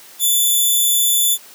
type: tone with amplitude modulation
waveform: 5% pulse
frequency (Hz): 3497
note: A7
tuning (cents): -11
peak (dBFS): -4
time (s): 0.19-1.38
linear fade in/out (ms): 50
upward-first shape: sine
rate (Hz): 243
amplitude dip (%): 25
effects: white hiss -42 dBFS RMS until 1.54 s + high-pass 200 Hz 12 dB/octave